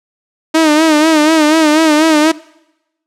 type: tone with vibrato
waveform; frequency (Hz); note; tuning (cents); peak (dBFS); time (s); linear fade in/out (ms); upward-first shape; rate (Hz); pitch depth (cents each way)
sawtooth; 311.1; D#4; 0; -3; 0.54-2.32; 10; sine; 4.1; 74
effects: noise-tail reverb RT60 0.9 s tail -22 dB re dry + low-pass 9000 Hz 12 dB/octave